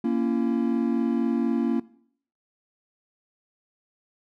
triangle chord, A# diminished, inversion none, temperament equal with one note detuned, 233.1 / 277.2 / 336.9 Hz, A#3 / C#4 / E4, 0 / 0 / +38 cents, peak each -22 / -25 / -26 dBFS, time 0.04-1.8 s, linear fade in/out 5 ms, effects noise-tail reverb RT60 0.6 s tail -19 dB re dry

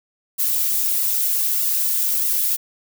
violet noise with flanger, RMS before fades -20 dBFS, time 0.38-2.57 s, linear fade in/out 20 ms, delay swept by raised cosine 1.2 to 6.2 ms, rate 1.6 Hz, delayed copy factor -0.6, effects none

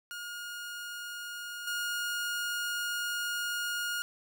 sawtooth tone with level steps, 1429 Hz, F6, 39 cents sharp, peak -35 / -28 dBFS, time 0.11-4.02 s, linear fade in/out 0 ms, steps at 1.67 s, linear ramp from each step 5 ms, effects none

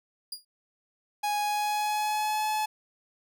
sawtooth tone with exponential decay, 4844 Hz, D#8, 47 cents flat, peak -28 dBFS, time 0.32-0.45 s, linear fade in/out 5 ms, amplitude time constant 27 ms
45% pulse tone with pitch glide, 830.6 to 857.4 Hz, G#5 to A5, 0 to -45 cents, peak -26 dBFS, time 1.23-2.66 s, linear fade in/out 10 ms, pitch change +55 cents, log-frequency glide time 1.4-2.47 s
effects none

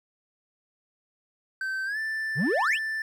triangle tone with pitch glide, 1547 to 1766.8 Hz, G6 to A6, -23 to +7 cents, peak -26 dBFS, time 1.61-3.02 s, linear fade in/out 2 ms, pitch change +230 cents, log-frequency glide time 1.85-1.98 s
triangle exponential sweep, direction up, 116.54 to 3520 Hz, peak -21 dBFS, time 2.35-2.79 s, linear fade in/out 50 ms
effects none

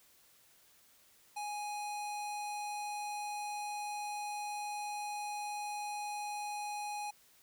square tone with low-pass filter, 830.6 Hz, G#5, in tune, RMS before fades -40 dBFS, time 1.36-7.11 s, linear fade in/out 10 ms, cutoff 9800 Hz, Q 1.4, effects white hiss -65 dBFS RMS until 7.42 s

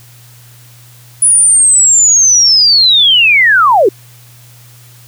sine linear sweep, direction down, 9956 to 340 Hz, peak -4 dBFS, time 1.22-3.89 s, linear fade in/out 5 ms, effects added 120 Hz sine -38 dBFS peak until 5.07 s + white hiss -42 dBFS RMS until 5.07 s

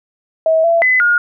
sine tone with pitch steps, 643 / 672 / 2016 / 1429 Hz, E5 / E5 / B6 / F6, -43 / +33 / +35 / +39 cents, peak -9 dBFS, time 0.46-1.18 s, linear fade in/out 2 ms, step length 180 ms, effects none

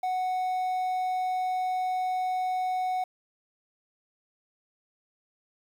triangle tone with quantisation, 740 Hz, F#5, in tune, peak -24 dBFS, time 0.03-3.04 s, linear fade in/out 5 ms, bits 9, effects none

